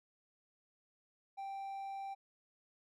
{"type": "tone", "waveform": "triangle", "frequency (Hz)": 784, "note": "G5", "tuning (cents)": 0, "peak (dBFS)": -39, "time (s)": [1.37, 2.15], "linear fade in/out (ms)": 20, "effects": []}